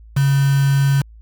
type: tone with quantisation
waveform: sine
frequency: 138.59 Hz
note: C#3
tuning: in tune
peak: -12 dBFS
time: 0.16-1.02 s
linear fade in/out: 10 ms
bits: 4
effects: added 55 Hz sine -39 dBFS peak until 1.21 s